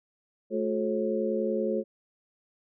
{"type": "tone cluster", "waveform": "sine", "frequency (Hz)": [216.8, 360.2, 431.1, 541], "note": ["A3", "F#4", "A4", "C#5"], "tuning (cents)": [-25, -46, -35, -42], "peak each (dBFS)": -31, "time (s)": [0.5, 1.84], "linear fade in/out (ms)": 50, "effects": []}